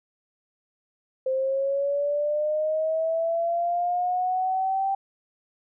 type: linear sweep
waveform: sine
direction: up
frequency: 520 to 784 Hz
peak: -22 dBFS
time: 1.26-4.95 s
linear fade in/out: 5 ms
effects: none